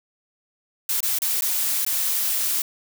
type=noise with dropouts; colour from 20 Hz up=blue; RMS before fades=-23 dBFS; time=0.89-2.62 s; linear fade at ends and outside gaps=2 ms; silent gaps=1.005-1.029 / 1.187-1.219 / 1.41-1.421 / 1.85-1.864 s; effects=none